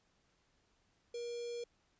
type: tone with notch filter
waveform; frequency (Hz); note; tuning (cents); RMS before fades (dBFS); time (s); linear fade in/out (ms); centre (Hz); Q
square; 475; A#4; +33; -42; 1.14-1.64; 5; 1500; 0.56
effects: pink hiss -75 dBFS RMS until 1.99 s + resampled to 16000 Hz